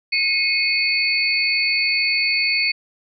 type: tone cluster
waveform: sine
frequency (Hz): 2173 / 2500 / 4469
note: C#7 / D#7 / C#8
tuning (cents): -35 / +8 / +13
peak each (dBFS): -21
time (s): 0.12-2.72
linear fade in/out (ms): 10
effects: none